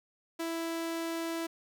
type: tone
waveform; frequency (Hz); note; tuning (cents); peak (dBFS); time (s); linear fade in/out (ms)
sawtooth; 330.8; E4; +6; -29; 0.39-1.47; 10
effects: 11-bit